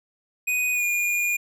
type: tone with pitch glide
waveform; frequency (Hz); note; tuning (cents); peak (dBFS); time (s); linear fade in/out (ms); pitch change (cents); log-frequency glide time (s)
square; 2489 to 2429; D#7 to D#7; 0 to -42; -22; 0.47-1.37; 10; -42; 0.73-0.84
effects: none